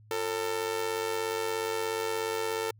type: tone with amplitude modulation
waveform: sawtooth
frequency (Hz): 447.1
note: A4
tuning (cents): +28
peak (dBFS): -22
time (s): 0.11-2.71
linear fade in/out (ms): 2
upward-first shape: sine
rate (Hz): 96.9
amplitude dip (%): 75
effects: added 107 Hz sine -53 dBFS peak until 2.79 s